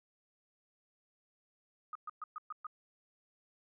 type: tone bursts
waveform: sine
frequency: 1244.5 Hz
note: D#6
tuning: in tune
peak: -39 dBFS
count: 6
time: 1.93-2.668 s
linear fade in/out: 2 ms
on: 23 ms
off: 120 ms
effects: none